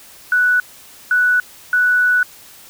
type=tone bursts at uneven times; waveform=sine; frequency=1480 Hz; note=F#6; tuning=in tune; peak=-11 dBFS; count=3; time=0.32-0.6 / 1.11-1.4 / 1.73-2.23 s; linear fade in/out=2 ms; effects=white hiss -42 dBFS RMS until 2.69 s